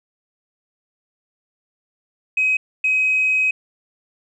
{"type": "tone bursts at uneven times", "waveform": "sine", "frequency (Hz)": 2532, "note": "D#7", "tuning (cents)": 30, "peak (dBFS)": -14, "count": 2, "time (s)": [[2.37, 2.57], [2.84, 3.51]], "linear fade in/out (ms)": 5, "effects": ["tanh soft clip ceiling -10 dBFS"]}